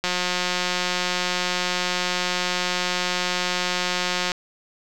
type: click train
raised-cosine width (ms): 0.2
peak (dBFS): -6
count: 771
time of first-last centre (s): 0.04-4.318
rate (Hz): 180
effects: none